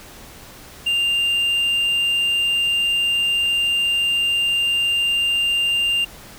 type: tone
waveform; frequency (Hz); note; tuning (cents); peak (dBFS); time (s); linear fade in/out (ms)
triangle; 2794; F7; 0; -15; 0.86-6.05; 10
effects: pink hiss -41 dBFS RMS until 6.38 s